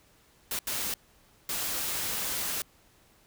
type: noise bursts at uneven times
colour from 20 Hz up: white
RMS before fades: -32 dBFS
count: 3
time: 0.51-0.59 / 0.67-0.94 / 1.49-2.62 s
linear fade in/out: 2 ms
effects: pink hiss -62 dBFS RMS until 3.26 s